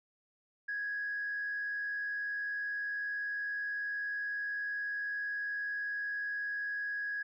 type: tone with frequency modulation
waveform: sine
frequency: 1661.2 Hz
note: G#6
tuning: in tune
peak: -33 dBFS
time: 0.68-7.23 s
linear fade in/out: 10 ms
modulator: 78.1 Hz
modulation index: 0.39
effects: tanh soft clip ceiling -29 dBFS